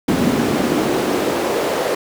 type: noise with high-pass filter sweep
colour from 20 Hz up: brown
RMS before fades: -18 dBFS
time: 0.08-1.95 s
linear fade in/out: 5 ms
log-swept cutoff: 220 to 510 Hz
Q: 1.9
effects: none